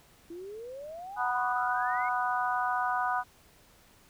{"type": "exponential sweep", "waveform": "sine", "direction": "up", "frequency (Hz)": [329.6, 2217], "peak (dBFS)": -39, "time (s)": [0.3, 2.09], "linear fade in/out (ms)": 5}
{"type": "harmonic tone", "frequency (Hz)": 246.9, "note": "B3", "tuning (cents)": 0, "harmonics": [3, 4, 5, 6], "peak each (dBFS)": [-31, -32, -33, -34], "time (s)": [1.16, 3.24], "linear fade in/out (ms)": 50}
{"effects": ["pink hiss -60 dBFS RMS until 4.09 s"]}